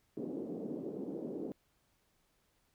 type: band-pass noise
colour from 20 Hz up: pink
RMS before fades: -41 dBFS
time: 0.17-1.52 s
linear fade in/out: 0 ms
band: 230 to 430 Hz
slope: 24 dB/octave
effects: pink hiss -75 dBFS RMS until 2.74 s